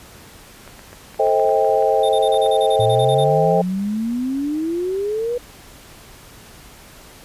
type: clicks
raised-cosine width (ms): 0.5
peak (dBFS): -24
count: 11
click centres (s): 0.677 / 0.793 / 0.93 / 1.145 / 1.269 / 1.397 / 1.492 / 1.647 / 1.825 / 2.344 / 2.463
type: chord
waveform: sine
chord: A half-diminished seventh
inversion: none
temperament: just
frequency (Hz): 440 / 528 / 633.6 / 792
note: A4 / C5 / Eb5 / G5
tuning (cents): 0 / +16 / +31 / +18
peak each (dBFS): -19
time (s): 1.19-3.62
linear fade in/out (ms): 10
type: tone bursts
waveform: square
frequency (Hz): 3628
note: A#7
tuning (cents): -48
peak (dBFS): -28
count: 13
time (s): 2.03-3.242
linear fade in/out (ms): 5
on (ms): 60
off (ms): 36
type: exponential sweep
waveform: sine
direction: up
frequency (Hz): 110 to 493.1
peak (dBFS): -19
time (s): 2.79-5.38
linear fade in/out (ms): 5
effects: pink hiss -43 dBFS RMS until 7.24 s + resampled to 32000 Hz